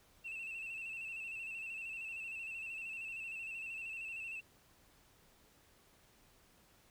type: tone with vibrato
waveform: sine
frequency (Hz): 2664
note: E7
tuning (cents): +18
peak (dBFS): -40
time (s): 0.24-4.41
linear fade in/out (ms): 20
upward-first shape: square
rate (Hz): 13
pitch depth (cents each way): 39
effects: tanh soft clip ceiling -39 dBFS + pink hiss -67 dBFS RMS until 6.9 s